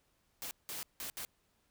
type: noise bursts at uneven times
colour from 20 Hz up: white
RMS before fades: -42 dBFS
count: 4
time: 0.42-0.51 / 0.69-0.83 / 1-1.1 / 1.17-1.25 s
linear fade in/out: 0 ms
effects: pink hiss -75 dBFS RMS until 1.7 s